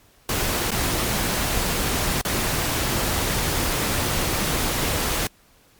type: noise with dropouts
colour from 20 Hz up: pink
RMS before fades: -23 dBFS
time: 0.29-5.27 s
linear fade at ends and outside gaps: 2 ms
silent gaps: 0.707-0.716 / 2.214-2.25 s
effects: pink hiss -56 dBFS RMS until 5.79 s + MP3 96 kbps